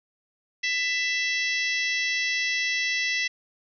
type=harmonic tone with a mistuned harmonic; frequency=664 Hz; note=E5; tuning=12 cents sharp; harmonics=3 / 4 / 5 / 6 / 7 / 8 / 9; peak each=-26 / -30 / -34 / -36 / -39 / -35 / -37 dBFS; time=0.63-3.28 s; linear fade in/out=10 ms; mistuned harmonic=7; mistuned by=-22 cents; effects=none